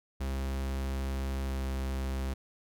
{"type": "tone with pitch glide", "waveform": "45% pulse", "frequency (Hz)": [66.9, 66.36], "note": ["C2", "C2"], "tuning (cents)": [39, 25], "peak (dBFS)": -31, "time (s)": [0.2, 2.34], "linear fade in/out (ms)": 10, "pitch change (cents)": -14, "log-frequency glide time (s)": [1.46, 1.53], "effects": []}